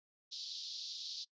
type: band-pass noise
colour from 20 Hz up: white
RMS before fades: -45 dBFS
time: 0.31-1.25 s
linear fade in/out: 20 ms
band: 3600 to 5200 Hz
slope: 48 dB/octave
effects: noise-tail reverb RT60 0.1 s tail -21 dB re dry + resampled to 16000 Hz